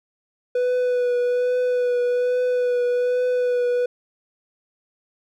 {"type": "tone with vibrato", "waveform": "triangle", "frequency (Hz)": 493.9, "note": "B4", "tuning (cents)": 0, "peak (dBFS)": -16, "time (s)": [0.55, 3.86], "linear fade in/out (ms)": 5, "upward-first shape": "triangle", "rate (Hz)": 1.2, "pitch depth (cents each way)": 22, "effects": []}